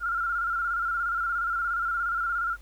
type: tone with vibrato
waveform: sine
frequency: 1387 Hz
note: F6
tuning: 12 cents flat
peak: -25 dBFS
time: 0-2.57 s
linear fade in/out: 50 ms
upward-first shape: square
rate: 17 Hz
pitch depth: 46 cents each way
effects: added 50 Hz sine -46 dBFS peak until 2.61 s + pink hiss -58 dBFS RMS until 2.61 s